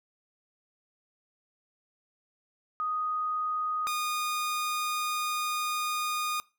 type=tone pair in turn; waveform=sine / sawtooth; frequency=1244.5 / 1226.7 Hz; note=D#6 / D#6; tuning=0 / -25 cents; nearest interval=unison; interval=25 cents; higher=first; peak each=-28 / -25 dBFS; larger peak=second; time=2.8-3.87 / 3.87-6.4 s; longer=second; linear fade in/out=0 ms; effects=noise-tail reverb RT60 0.3 s tail -22 dB re dry

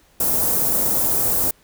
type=band-stop noise; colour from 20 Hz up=white; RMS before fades=-19 dBFS; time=0.2-1.51 s; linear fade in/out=5 ms; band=710 to 11000 Hz; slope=12 dB/octave; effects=pink hiss -56 dBFS RMS until 1.63 s

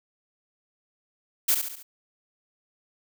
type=noise with echo; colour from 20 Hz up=blue; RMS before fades=-21 dBFS; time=1.48-1.55 s; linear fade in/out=10 ms; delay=70 ms; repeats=4; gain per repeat=-6 dB; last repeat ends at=1.83 s; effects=none

